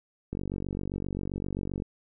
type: click train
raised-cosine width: 3 ms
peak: -20 dBFS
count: 72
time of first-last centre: 0.33-1.822 s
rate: 47.6 Hz
effects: none